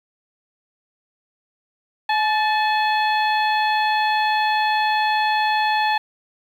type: harmonic tone with a mistuned harmonic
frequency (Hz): 855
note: A5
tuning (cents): -50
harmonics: 1 / 2 / 3 / 4 / 5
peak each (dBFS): -18 / -24 / -28 / -30 / -32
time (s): 2.09-5.98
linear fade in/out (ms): 5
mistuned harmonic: 2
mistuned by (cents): +52
effects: 8-bit